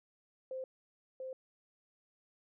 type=tone with echo; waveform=sine; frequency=521 Hz; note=C5; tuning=7 cents flat; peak=-38 dBFS; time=0.51-0.64 s; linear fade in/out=2 ms; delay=690 ms; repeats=1; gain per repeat=-2 dB; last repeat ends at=1.33 s; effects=none